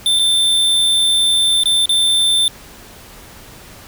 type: tone with dropouts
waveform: square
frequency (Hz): 3558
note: A7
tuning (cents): +19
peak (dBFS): -12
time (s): 0.06-2.48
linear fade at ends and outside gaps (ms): 1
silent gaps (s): 0.19-0.194 / 1.635-1.657 / 1.857-1.893
effects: pink hiss -39 dBFS RMS until 3.87 s